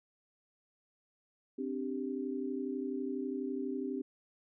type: chord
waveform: sine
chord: C suspended second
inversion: none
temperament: equal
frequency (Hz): 261.6 / 293.7 / 392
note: C4 / D4 / G4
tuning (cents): 0 / 0 / 0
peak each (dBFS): -37 / -40 / -39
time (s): 1.58-4.02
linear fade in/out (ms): 10
effects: none